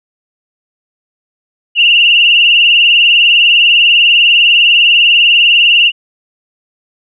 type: tone with vibrato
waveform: sine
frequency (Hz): 2794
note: F7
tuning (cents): 0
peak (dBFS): -4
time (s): 1.75-5.92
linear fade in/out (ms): 50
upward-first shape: sine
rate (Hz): 20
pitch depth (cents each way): 72
effects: none